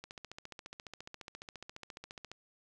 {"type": "click train", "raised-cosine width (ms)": 0.2, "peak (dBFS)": -28, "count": 34, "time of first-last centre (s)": [0.04, 2.316], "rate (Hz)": 14.5, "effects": []}